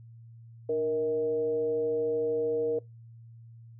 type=tone with frequency modulation; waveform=sine; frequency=468.2 Hz; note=A#4; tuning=8 cents sharp; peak=-25 dBFS; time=0.69-2.79 s; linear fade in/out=5 ms; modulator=170 Hz; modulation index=0.4; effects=noise-tail reverb RT60 0.2 s tail -24 dB re dry + added 115 Hz sine -47 dBFS peak until 3.79 s